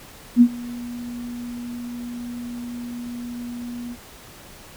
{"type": "tone with ADSR envelope", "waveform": "sine", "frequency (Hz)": 240.8, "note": "B3", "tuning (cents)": -44, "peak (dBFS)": -6, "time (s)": [0.36, 3.97], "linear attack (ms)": 52, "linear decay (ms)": 66, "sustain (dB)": -23, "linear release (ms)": 57, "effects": ["pink hiss -44 dBFS RMS until 4.76 s"]}